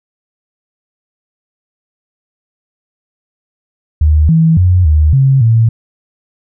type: tone with pitch steps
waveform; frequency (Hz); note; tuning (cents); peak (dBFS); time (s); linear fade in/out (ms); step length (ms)
sine; 76.5 / 162.2 / 90.6 / 76.6 / 134.8 / 113.7; D#2 / E3 / F#2 / D#2 / C#3 / A#2; -29 / -28 / -36 / -27 / -48 / -43; -5; 4.01-5.69; 5; 280
effects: none